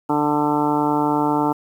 harmonic tone, 148.3 Hz, D3, 17 cents sharp, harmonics 1 / 2 / 3 / 4 / 5 / 6 / 7 / 8 / 9, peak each -30 / -20 / -26 / -31 / -27 / -21 / -31 / -31 / -31 dBFS, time 0.09-1.53 s, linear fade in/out 10 ms, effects 8-bit

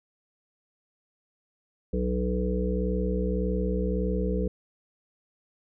harmonic tone, 61.74 Hz, B1, in tune, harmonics 1 / 3 / 5 / 7 / 8, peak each -28 / -29 / -36 / -32 / -33 dBFS, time 1.93-4.48 s, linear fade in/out 5 ms, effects none

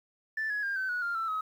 sine tone with pitch steps, 1760 / 1680.5 / 1604.6 / 1532.2 / 1463 / 1396.9 / 1333.8 / 1273.6 Hz, A6 / G#6 / G6 / G6 / F#6 / F6 / E6 / D#6, 0 / +20 / +40 / -40 / -20 / 0 / +20 / +40 cents, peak -28 dBFS, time 0.37-1.41 s, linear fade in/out 5 ms, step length 130 ms, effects tanh soft clip ceiling -26 dBFS + 10-bit

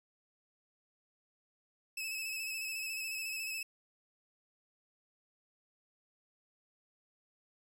sawtooth tone with vibrato, 2600 Hz, E7, 24 cents flat, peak -34 dBFS, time 1.97-3.63 s, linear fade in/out 5 ms, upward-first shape square, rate 14 Hz, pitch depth 26 cents each way, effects none

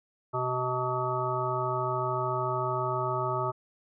harmonic tone, 126.6 Hz, B2, 43 cents sharp, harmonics 1 / 3 / 5 / 7 / 9 / 10, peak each -34 / -34 / -34 / -34 / -34 / -34 dBFS, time 0.33-3.52 s, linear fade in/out 20 ms, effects none

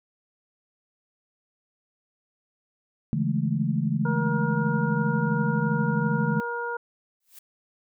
sine chord, A major seventh, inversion first, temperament equal with one note detuned, 141.99 / 164.81 / 207.7 / 220 Hz, C#3 / E3 / G#3 / A3, +42 / 0 / 0 / 0 cents, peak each -27 / -27 / -30 / -28 dBFS, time 3.13-6.4 s, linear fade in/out 0 ms
harmonic tone, 474.3 Hz, A#4, 30 cents sharp, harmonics 1 / 2 / 3, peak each -32 / -32 / -32 dBFS, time 4.05-6.77 s, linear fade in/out 5 ms
blue noise with exponential growth, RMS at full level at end -42 dBFS, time 7.2-7.39 s, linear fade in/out 5 ms, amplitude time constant 40 ms
effects none

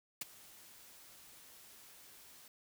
white noise with ADSR envelope, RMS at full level -37 dBFS, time 0.21-2.48 s, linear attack 4 ms, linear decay 21 ms, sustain -21 dB, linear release 3 ms, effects none

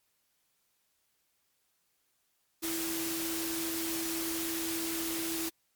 sine tone in noise, 329.6 Hz, E4, in tune, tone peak -35 dBFS, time 2.62-5.5 s, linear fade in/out 20 ms, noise white, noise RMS -36 dBFS, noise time 2.62-5.5 s, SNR -2 dB, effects white hiss -75 dBFS RMS until 5.75 s + MP3 96 kbps

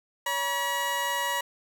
20% pulse tone pair together, 563.1 / 963 Hz, C#5 / B5, +27 / -44 cents, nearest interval major sixth, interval 929 cents, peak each -29 / -22 dBFS, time 0.26-1.41 s, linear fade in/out 5 ms, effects none

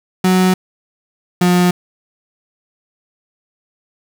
35% pulse tone pair in turn, 185 / 178.45 Hz, F#3 / F3, 0 / +38 cents, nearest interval minor second, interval 62 cents, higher first, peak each -8 dBFS, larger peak neither, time 0.24-0.54 / 1.41-1.71 s, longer neither, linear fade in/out 5 ms, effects none

